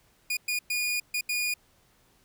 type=tone bursts at uneven times; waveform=sawtooth; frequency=2445 Hz; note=D#7; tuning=31 cents flat; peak=-23 dBFS; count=5; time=0.3-0.37 / 0.48-0.59 / 0.7-1 / 1.14-1.21 / 1.29-1.54 s; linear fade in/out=5 ms; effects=pink hiss -64 dBFS RMS until 2.24 s